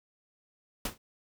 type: noise with exponential decay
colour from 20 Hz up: pink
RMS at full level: -28 dBFS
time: 0.85-0.98 s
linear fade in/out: 5 ms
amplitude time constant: 28 ms
effects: none